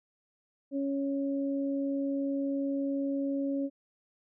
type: tone pair together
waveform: sine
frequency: 277.2 / 554.4 Hz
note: C#4 / C#5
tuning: 0 / 0 cents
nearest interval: octave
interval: 1200 cents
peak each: -29 / -36 dBFS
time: 0.71-3.7 s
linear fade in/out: 50 ms
effects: none